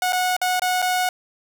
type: tone with dropouts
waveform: sawtooth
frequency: 732 Hz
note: F#5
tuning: 19 cents flat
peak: -15 dBFS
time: 0.02-1.09 s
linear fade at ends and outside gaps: 2 ms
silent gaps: 0.124-0.13 / 0.366-0.415 / 0.596-0.619 / 0.819-0.824 s
effects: none